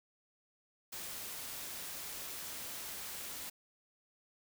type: noise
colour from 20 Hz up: white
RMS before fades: -44 dBFS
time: 0.92-3.5 s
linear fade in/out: 10 ms
effects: none